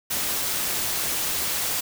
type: noise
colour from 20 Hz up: white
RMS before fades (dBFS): -26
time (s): 0.1-1.81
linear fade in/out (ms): 10
effects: none